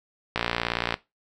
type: click train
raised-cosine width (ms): 0.3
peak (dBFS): -8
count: 35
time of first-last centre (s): 0.36-0.941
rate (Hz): 58.5
effects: noise-tail reverb RT60 0.2 s tail -17 dB re dry